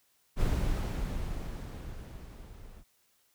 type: noise with level ramp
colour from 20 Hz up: brown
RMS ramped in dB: -27 to -50 dBFS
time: 0.36-2.84 s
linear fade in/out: 50 ms
effects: white hiss -70 dBFS RMS until 3.34 s